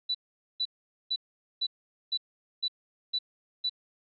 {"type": "tone bursts", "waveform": "sine", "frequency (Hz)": 3965, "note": "B7", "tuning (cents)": 6, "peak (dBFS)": -26, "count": 8, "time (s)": [0.09, 3.696], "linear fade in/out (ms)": 10, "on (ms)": 57, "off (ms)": 450, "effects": []}